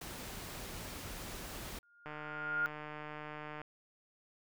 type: noise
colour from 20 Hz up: pink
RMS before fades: -45 dBFS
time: 0.01-1.79 s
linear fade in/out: 5 ms
type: tone with exponential growth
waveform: sine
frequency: 1416 Hz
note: F6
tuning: 23 cents sharp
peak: -28 dBFS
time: 1.83-2.66 s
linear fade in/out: 0 ms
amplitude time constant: 180 ms
type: click train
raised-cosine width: 0.5 ms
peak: -30 dBFS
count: 236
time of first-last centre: 2.06-3.616 s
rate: 151 Hz
effects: none